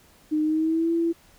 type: tone with pitch glide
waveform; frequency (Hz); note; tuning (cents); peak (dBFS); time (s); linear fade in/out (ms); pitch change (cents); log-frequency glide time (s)
sine; 306.7 to 334.5; D#4 to E4; -25 to +25; -20; 0.31-1.13; 20; +150; 0.42-0.92
effects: pink hiss -56 dBFS RMS until 1.38 s